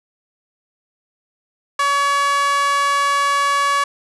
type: tone with high-pass filter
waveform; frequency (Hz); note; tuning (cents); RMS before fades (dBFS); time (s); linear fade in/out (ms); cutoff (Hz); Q
sawtooth; 565; C#5; +33; -17; 1.79-3.84; 5; 1200; 3.3
effects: resampled to 24000 Hz + 8-bit